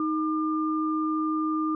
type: tone pair together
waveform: sine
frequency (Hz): 313 / 1201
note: D#4 / D6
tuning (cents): +10 / +38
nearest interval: octave + major seventh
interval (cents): 2328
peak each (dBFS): -25 / -29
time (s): 0-1.75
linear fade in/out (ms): 2
effects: none